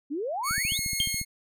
sine exponential sweep, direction up, 266.1 to 4134 Hz, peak -28 dBFS, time 0.1-0.79 s, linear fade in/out 20 ms
10% pulse tone with pitch glide, 2217 to 2164 Hz, C#7 to C#7, 0 to -42 cents, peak -19 dBFS, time 0.43-1.25 s, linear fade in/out 50 ms, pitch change -42 cents, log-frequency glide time 0.56-0.8 s
click train, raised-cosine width 5 ms, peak -25 dBFS, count 11, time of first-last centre 0.51-1.214 s, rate 14.2 Hz
sine tone with exponential decay, 3175 Hz, G7, 21 cents sharp, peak -20 dBFS, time 1-1.2 s, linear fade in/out 1 ms, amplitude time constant 43 ms
effects none

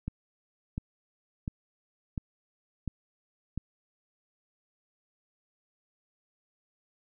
click train, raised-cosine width 5 ms, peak -20 dBFS, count 6, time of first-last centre 0.08-3.577 s, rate 1.43 Hz, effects none

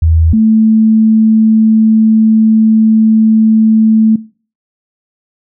sine tone pair in turn, 81.1 / 220 Hz, E2 / A3, -28 / 0 cents, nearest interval octave + perfect fourth, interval 1728 cents, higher second, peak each -5 dBFS, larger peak neither, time 0.02-0.33 / 0.33-4.16 s, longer second, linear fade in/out 5 ms, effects noise-tail reverb RT60 0.4 s tail -20 dB re dry

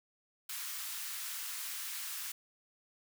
white high-pass noise, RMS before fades -41 dBFS, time 0.49-2.32 s, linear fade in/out 5 ms, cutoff 1100 Hz, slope 24 dB/octave, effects none

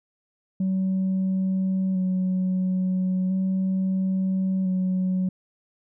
sine tone with vibrato, 187.3 Hz, F#3, 21 cents sharp, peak -19 dBFS, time 0.6-5.29 s, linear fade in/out 5 ms, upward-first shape square, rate 0.37 Hz, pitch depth 17 cents each way, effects tanh soft clip ceiling -19 dBFS

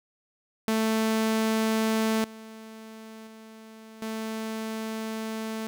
sawtooth tone with level steps, 220.9 Hz, A3, 7 cents sharp, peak -19 / -38 / -41 / -27 dBFS, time 0.68-5.67 s, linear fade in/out 0 ms, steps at 2.24 / 3.27 / 4.02 s, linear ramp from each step 2 ms, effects none

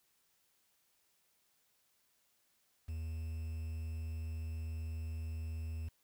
triangle tone with quantisation, 80.6 Hz, E2, 38 cents flat, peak -36 dBFS, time 2.88-5.89 s, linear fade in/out 10 ms, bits 10, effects white hiss -75 dBFS RMS until 6.03 s

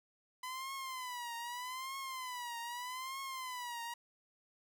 sawtooth tone with vibrato, 1006 Hz, B5, 32 cents sharp, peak -37 dBFS, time 0.43-3.94 s, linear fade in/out 5 ms, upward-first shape triangle, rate 0.81 Hz, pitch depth 140 cents each way, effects none

